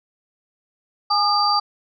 sine tone cluster, 829 / 1215 / 4672 Hz, G#5 / D#6 / D8, -3 / -42 / -10 cents, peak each -20 dBFS, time 1.1-1.6 s, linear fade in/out 10 ms, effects none

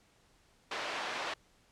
pink band-pass noise, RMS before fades -38 dBFS, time 0.71-1.34 s, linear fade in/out 5 ms, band 600 to 3600 Hz, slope 12 dB/octave, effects pink hiss -67 dBFS RMS until 1.71 s + low-pass 9000 Hz 12 dB/octave

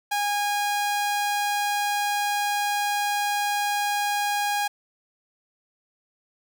sawtooth tone, 820 Hz, G#5, 22 cents flat, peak -19 dBFS, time 0.11-4.68 s, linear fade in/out 10 ms, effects none

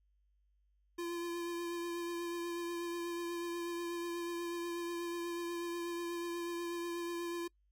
square tone with vibrato, 343.4 Hz, F4, 29 cents flat, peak -38 dBFS, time 0.98-7.48 s, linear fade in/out 10 ms, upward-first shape triangle, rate 8.2 Hz, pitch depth 21 cents each way, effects noise-tail reverb RT60 0.1 s tail -24 dB re dry + added 50 Hz sine -70 dBFS peak until 7.71 s

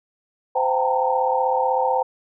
sine tone cluster, 516 / 700 / 783 / 896 / 932 Hz, C5 / F5 / G5 / A5 / A#5, -24 / +4 / -2 / +31 / -1 cents, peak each -22 / -31 / -22 / -24 / -26 dBFS, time 0.55-2.03 s, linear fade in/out 10 ms, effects none

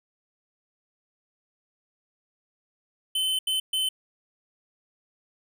square tone bursts at uneven times, 3056 Hz, G7, 45 cents flat, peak -24 dBFS, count 3, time 3.15-3.39 / 3.47-3.6 / 3.73-3.89 s, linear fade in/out 5 ms, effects none

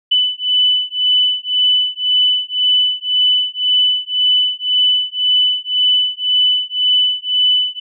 sine beating tone pair, 2993 / 2994.9 Hz, F#7 / F#7, +19 / +20 cents, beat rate 1.9 Hz, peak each -15 dBFS, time 0.11-7.8 s, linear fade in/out 10 ms, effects none

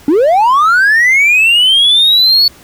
triangle linear sweep, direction up, 270 to 4463 Hz, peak -3 dBFS, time 0.08-2.48 s, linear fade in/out 2 ms, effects tanh soft clip ceiling 0 dBFS + pink hiss -40 dBFS RMS until 2.63 s

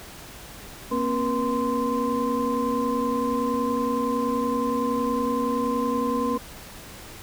sine tone cluster, 236.5 / 267.2 / 480.9 / 1036 Hz, A#3 / C4 / B4 / C6, +25 / +36 / -46 / -17 cents, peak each -27 dBFS, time 0.91-6.38 s, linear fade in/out 10 ms, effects tanh soft clip ceiling -12 dBFS + pink hiss -42 dBFS RMS until 7.22 s

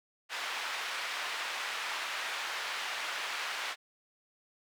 white band-pass noise, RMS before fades -37 dBFS, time 0.29-3.76 s, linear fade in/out 50 ms, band 880 to 2700 Hz, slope 12 dB/octave, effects none

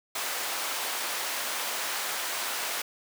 pink high-pass noise, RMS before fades -32 dBFS, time 0.15-2.82 s, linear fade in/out 5 ms, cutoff 770 Hz, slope 12 dB/octave, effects none

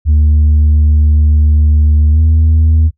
sine tone with pitch glide, 75.6 to 79.22 Hz, D#2 to D#2, -49 to +32 cents, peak -3 dBFS, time 0.05-2.91 s, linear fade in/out 50 ms, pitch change +81 cents, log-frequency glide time 2.12-2.19 s, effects noise-tail reverb RT60 0.1 s tail -19 dB re dry + tanh soft clip ceiling -4 dBFS

